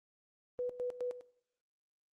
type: tone with tremolo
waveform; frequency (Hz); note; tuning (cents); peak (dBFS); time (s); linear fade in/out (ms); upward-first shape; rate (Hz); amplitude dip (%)
sine; 493.9; B4; 0; -33; 0.59-1.21; 0; square; 4.8; 75
effects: noise-tail reverb RT60 0.7 s tail -21 dB re dry + Opus 32 kbps